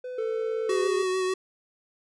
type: tone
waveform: triangle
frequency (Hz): 503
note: B4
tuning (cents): +32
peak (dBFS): -31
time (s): 0.04-0.88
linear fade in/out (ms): 5
type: tone with pitch glide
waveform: triangle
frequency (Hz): 444.8 to 407.9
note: A4 to G#4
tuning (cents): +19 to -31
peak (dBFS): -25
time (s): 0.18-1.03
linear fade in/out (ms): 5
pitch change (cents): -150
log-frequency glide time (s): 0.66-0.79
type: tone with vibrato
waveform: square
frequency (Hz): 373.4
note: F#4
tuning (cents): +16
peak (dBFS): -25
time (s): 0.69-1.34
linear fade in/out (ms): 5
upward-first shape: sine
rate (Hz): 6.7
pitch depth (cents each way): 19
effects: resampled to 22050 Hz

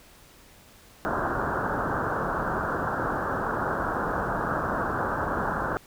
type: low-pass noise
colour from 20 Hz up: white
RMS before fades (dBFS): -28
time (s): 1.05-5.77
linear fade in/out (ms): 0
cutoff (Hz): 1600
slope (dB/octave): 96
effects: pink hiss -53 dBFS RMS until 5.86 s

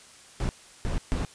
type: noise bursts at uneven times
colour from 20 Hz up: brown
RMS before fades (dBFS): -27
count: 3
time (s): 0.4-0.49 / 0.85-0.98 / 1.12-1.25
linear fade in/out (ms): 0
effects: white hiss -51 dBFS RMS until 1.34 s + resampled to 22050 Hz

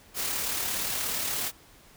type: noise with amplitude modulation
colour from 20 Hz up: white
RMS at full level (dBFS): -29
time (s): 0.14-1.52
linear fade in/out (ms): 50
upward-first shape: sine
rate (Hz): 37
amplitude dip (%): 30
effects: pink hiss -55 dBFS RMS until 1.96 s

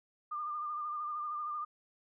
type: tone with vibrato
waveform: sine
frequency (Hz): 1203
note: D6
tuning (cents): +41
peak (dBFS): -35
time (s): 0.31-1.65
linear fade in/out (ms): 10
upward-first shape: sine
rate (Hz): 13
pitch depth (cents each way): 36
effects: none

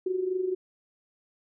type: tone with amplitude modulation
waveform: sine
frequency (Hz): 370.6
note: F#4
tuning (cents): +3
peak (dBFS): -23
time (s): 0.06-0.55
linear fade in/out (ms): 5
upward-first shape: sine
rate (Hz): 24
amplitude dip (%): 65
effects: none

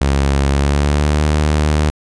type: tone with pitch glide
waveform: sawtooth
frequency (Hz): 69.3 to 75.57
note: C#2 to D#2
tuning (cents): 0 to -50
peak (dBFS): -8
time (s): 0.01-1.9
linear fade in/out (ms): 0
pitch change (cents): +150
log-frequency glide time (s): 0.49-1.22
effects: resampled to 22050 Hz

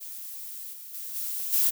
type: noise with level steps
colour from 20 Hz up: violet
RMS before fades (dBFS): -39 / -43 / -37 / -32 / -23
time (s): 0-1.71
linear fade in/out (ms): 20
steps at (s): 0.72 / 0.93 / 1.14 / 1.52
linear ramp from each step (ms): 20
effects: none

